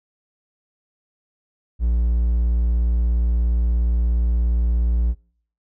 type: tone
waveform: triangle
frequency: 58.5 Hz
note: A#1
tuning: 7 cents sharp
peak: -14 dBFS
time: 1.79-5.15 s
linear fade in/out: 50 ms
effects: noise-tail reverb RT60 0.6 s tail -26 dB re dry